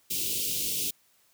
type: band-stop noise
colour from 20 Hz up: white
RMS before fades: -30 dBFS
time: 0.1-0.91 s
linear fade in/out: 10 ms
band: 490 to 2600 Hz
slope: 48 dB/octave
effects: white hiss -65 dBFS RMS until 1.33 s + high-pass 60 Hz 12 dB/octave